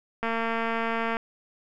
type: click train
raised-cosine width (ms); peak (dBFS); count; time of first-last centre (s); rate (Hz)
0.5; -14; 215; 0.23-1.169; 228
effects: none